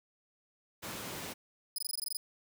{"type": "high-pass noise", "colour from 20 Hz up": "pink", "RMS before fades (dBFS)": -42, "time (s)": [0.82, 1.34], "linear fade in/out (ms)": 20, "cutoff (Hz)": 120, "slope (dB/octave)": 12}
{"type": "tone bursts", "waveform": "15% pulse", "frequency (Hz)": 5000, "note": "D#8", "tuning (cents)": 8, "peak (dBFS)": -27, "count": 10, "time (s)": [1.76, 2.17], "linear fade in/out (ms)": 2, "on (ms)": 23, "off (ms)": 20}
{"effects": []}